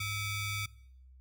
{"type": "ring-modulated tone", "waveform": "sawtooth", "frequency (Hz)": 1193, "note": "D6", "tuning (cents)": 27, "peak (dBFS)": -27, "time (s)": [0, 0.66], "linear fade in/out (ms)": 5, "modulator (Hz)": 1090, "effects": ["noise-tail reverb RT60 0.7 s tail -22 dB re dry", "added 64 Hz sine -53 dBFS peak until 1.2 s"]}